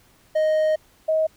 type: tone pair in turn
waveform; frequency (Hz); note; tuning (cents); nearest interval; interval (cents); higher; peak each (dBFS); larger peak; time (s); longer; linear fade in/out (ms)
triangle / sine; 622.3 / 632.4; D#5 / D#5; 0 / +28; unison; 28; second; -15 / -17; first; 0.35-0.76 / 1.08-1.27; first; 10
effects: pink hiss -57 dBFS RMS until 1.36 s